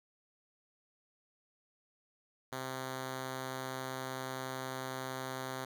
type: tone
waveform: 5% pulse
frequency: 130.81 Hz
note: C3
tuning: in tune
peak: -27 dBFS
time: 2.52-5.65 s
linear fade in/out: 5 ms
effects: none